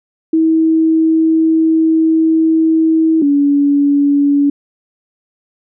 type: tone pair in turn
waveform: sine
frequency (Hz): 321.5 / 284.9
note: E4 / C#4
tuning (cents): -43 / +48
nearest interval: major second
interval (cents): 209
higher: first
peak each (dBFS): -8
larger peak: neither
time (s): 0.33-3.22 / 3.22-4.5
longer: first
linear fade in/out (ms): 5
effects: none